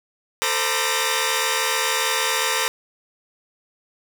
10% pulse tone cluster, 446.5 / 520 / 962 / 1191 / 1829 Hz, A4 / C5 / B5 / D6 / A#6, +25 / -11 / -46 / +24 / -33 cents, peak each -18 dBFS, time 0.42-2.68 s, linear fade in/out 0 ms, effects none

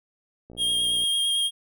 click train, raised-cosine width 2 ms, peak -31 dBFS, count 33, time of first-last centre 0.5-1.036 s, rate 59.7 Hz
square tone with vibrato, 3238 Hz, G#7, 45 cents flat, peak -22 dBFS, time 0.57-1.51 s, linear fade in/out 50 ms, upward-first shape sine, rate 8.9 Hz, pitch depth 15 cents each way
effects none

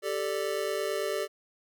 square chord, G suspended second, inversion none, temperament just, 392 / 441 / 588 Hz, G4 / A4 / D5, 0 / +4 / +2 cents, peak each -34 dBFS, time 0.02-1.28 s, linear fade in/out 50 ms, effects none

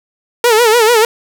sawtooth tone with vibrato, 457.1 Hz, A#4, 34 cents flat, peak -3 dBFS, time 0.44-1.05 s, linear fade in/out 2 ms, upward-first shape sine, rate 6.8 Hz, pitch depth 120 cents each way, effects none

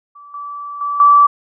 sine tone with level steps, 1157 Hz, D6, 26 cents flat, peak -36 / -25 / -17 / -5 dBFS, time 0.15-1.27 s, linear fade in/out 10 ms, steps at 0.34 / 0.81 / 1 s, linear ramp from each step 2 ms, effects none

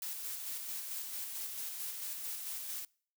blue noise with tremolo, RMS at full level -40 dBFS, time 0.02-2.85 s, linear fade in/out 2 ms, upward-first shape square, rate 4.5 Hz, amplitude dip 30%, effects noise-tail reverb RT60 0.5 s tail -25 dB re dry

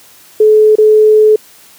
sine tone with dropouts, 429.7 Hz, A4, 41 cents flat, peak -3 dBFS, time 0.4-1.36 s, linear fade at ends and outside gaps 5 ms, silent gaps 0.755-0.783 s, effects white hiss -41 dBFS RMS until 1.78 s + high-pass 80 Hz 12 dB/octave

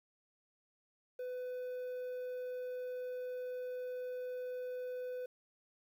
triangle tone with quantisation, 501 Hz, B4, 25 cents sharp, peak -37 dBFS, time 1.19-5.26 s, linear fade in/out 5 ms, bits 11, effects none

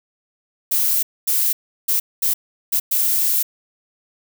violet noise bursts at uneven times, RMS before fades -18 dBFS, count 6, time 0.71-1.03 / 1.27-1.53 / 1.88-2 / 2.22-2.34 / 2.72-2.8 / 2.91-3.43 s, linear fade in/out 10 ms, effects none

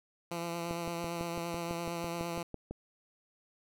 10% pulse tone with vibrato, 170 Hz, F3, 46 cents flat, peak -27 dBFS, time 0.31-2.43 s, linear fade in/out 5 ms, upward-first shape triangle, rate 8.8 Hz, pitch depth 25 cents each way
click train, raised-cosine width 2 ms, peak -26 dBFS, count 13, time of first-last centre 0.71-2.71 s, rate 6 Hz
effects none

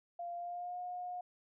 sine tone with pitch glide, 694 to 718.5 Hz, F5 to F5, -11 to +49 cents, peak -39 dBFS, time 0.19-1.21 s, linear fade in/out 5 ms, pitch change +60 cents, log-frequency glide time 0.35-0.79 s, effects none

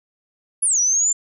sine exponential two-way sweep, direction down then up, 10780 to 5760 to 7290 Hz, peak -15 dBFS, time 0.62-1.13 s, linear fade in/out 10 ms, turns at 0.8 s, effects none

